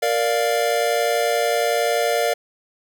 square chord, Bb major, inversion none, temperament equal, 466.2 / 587.3 / 698.5 Hz, Bb4 / D5 / F5, 0 / 0 / 0 cents, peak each -23 dBFS, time 0.02-2.34 s, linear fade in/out 10 ms, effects none

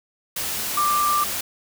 sine tone in noise, 1182 Hz, D6, 11 cents sharp, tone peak -18 dBFS, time 0.77-1.24 s, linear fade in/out 5 ms, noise white, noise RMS -27 dBFS, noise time 0.36-1.41 s, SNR +6 dB, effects none

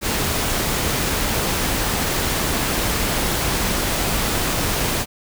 pink noise, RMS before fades -21 dBFS, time 0.01-5.06 s, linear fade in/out 50 ms, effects none

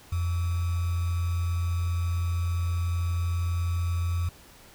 sine tone with sample-and-hold, 86.3 Hz, F2, 20 cents flat, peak -24 dBFS, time 0.12-4.29 s, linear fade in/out 5 ms, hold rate 1225 Hz, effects pink hiss -52 dBFS RMS until 4.74 s

